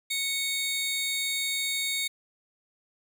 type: tone pair together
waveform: sawtooth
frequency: 2217 / 3726 Hz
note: C#7 / A#7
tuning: 0 / -2 cents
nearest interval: major sixth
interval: 898 cents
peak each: -27 dBFS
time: 0.1-2.08 s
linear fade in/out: 10 ms
effects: none